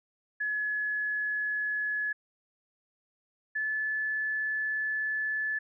sine tone pair in turn, 1700 / 1731.7 Hz, G#6 / A6, +40 / -28 cents, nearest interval unison, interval 32 cents, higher second, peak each -28 dBFS, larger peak neither, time 0.4-2.13 / 3.55-5.59 s, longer second, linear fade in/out 10 ms, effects none

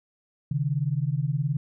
sine beating tone pair, 134.2 / 153.2 Hz, C3 / D#3, +44 / -27 cents, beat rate 19 Hz, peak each -26 dBFS, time 0.51-1.57 s, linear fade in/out 5 ms, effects none

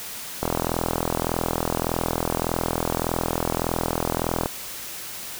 click train, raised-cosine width 1 ms, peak -8 dBFS, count 169, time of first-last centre 0.43-4.459 s, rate 41.7 Hz, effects white hiss -35 dBFS RMS until 5.39 s

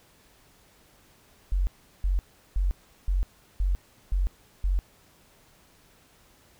sine tone bursts, 46.25 Hz, F#1, in tune, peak -21 dBFS, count 7, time 1.52-4.79 s, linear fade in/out 0 ms, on 150 ms, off 370 ms, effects pink hiss -59 dBFS RMS until 6.59 s

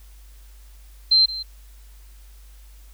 sine tone with echo, 4125 Hz, C8, 25 cents flat, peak -12 dBFS, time 1.11-1.26 s, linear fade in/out 10 ms, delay 170 ms, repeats 1, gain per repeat -15 dB, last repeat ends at 1.43 s, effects added 50 Hz sine -43 dBFS peak until 2.93 s + white hiss -56 dBFS RMS until 2.93 s

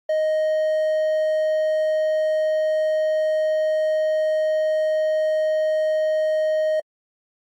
triangle tone, 623 Hz, D#5, 2 cents sharp, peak -16 dBFS, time 0.09-6.8 s, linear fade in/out 5 ms, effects AAC 64 kbps

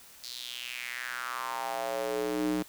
square tone with high-pass filter sweep, 61.5 Hz, B1, 7 cents flat, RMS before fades -34 dBFS, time 0.23-2.63 s, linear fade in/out 10 ms, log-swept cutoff 4600 to 250 Hz, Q 4.1, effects white hiss -53 dBFS RMS until 2.68 s

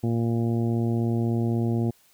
harmonic tone, 116.2 Hz, A#2, 5 cents flat, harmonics 1 / 2 / 3 / 4 / 5 / 6 / 7, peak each -24 / -26 / -30 / -38 / -43 / -40 / -45 dBFS, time 0.03-1.91 s, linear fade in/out 10 ms, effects white hiss -60 dBFS RMS until 2.13 s

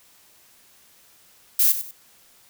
violet noise with echo, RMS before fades -17 dBFS, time 1.59-1.72 s, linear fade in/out 5 ms, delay 96 ms, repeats 2, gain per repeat -11 dB, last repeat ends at 1.912 s, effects white hiss -55 dBFS RMS until 2.49 s

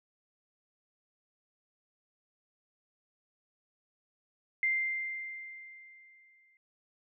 sine tone with exponential decay, 2093 Hz, C7, in tune, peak -25 dBFS, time 4.63-6.57 s, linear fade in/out 1 ms, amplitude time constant 420 ms, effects none

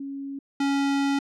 sine / square tone pair in turn, 276.3 / 278.5 Hz, C#4 / C#4, -6 / +8 cents, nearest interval unison, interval 14 cents, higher second, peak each -31 / -22 dBFS, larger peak second, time 0-0.39 / 0.6-1.19 s, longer second, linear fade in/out 5 ms, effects low-pass 6000 Hz 12 dB/octave

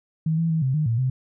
sine tone with pitch steps, 159.4 / 165.2 / 160.7 / 131.5 / 153.4 / 114.9 / 129.5 Hz, D#3 / E3 / E3 / C3 / D#3 / A#2 / C3, +42 / +4 / -44 / +9 / -24 / -25 / -17 cents, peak -19 dBFS, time 0.26-1.1 s, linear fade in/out 5 ms, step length 120 ms, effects none

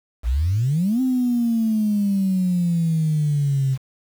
sine exponential two-way sweep, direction up then down, 53.9 to 261.6 to 130.9 Hz, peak -16 dBFS, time 0.23-3.78 s, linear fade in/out 50 ms, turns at 1.01 s, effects tanh soft clip ceiling -12 dBFS + 7-bit

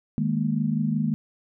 sine chord, D# suspended fourth, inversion none, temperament equal, 155.56 / 207.7 / 233.1 Hz, D#3 / G#3 / A#3, 0 / 0 / 0 cents, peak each -26 dBFS, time 0.18-1.14 s, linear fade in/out 0 ms, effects none

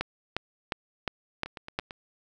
two click trains, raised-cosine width 0.3 ms, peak -23 / -12 dBFS, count 5 / 6, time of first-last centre 1.46-1.908 / 0.01-1.789 s, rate 8.92 / 2.81 Hz, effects none

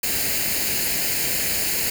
white noise with comb filter, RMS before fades -23 dBFS, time 0.03-1.9 s, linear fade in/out 5 ms, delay 0.43 ms, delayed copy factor +0.65, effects none

